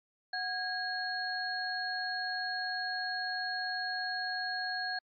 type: tone cluster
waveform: sine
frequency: 737 / 1640 / 4302 Hz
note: F#5 / G#6 / C8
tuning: -7 / -22 / +47 cents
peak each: -38 / -35 / -38 dBFS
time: 0.33-4.99 s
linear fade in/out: 5 ms
effects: MP3 32 kbps